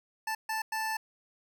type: tone bursts at uneven times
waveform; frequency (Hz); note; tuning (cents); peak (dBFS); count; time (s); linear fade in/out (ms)
25% pulse; 880; A5; 0; -27; 3; 0.27-0.35 / 0.49-0.62 / 0.72-0.97; 5
effects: none